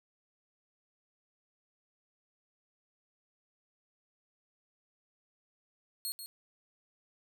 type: tone with echo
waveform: 15% pulse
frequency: 4300 Hz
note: C8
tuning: 47 cents sharp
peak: -28 dBFS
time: 6.05-6.12 s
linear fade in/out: 0 ms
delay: 140 ms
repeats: 1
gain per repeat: -8 dB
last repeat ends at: 6.26 s
effects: none